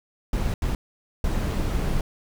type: noise bursts at uneven times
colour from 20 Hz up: brown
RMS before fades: -24 dBFS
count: 3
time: 0.33-0.54 / 0.62-0.75 / 1.24-2.01 s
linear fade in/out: 2 ms
effects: none